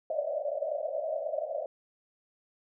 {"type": "band-pass noise", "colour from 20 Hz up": "pink", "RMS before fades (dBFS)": -33, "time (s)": [0.1, 1.66], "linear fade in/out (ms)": 2, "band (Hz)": [560, 660], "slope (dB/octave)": 96, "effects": []}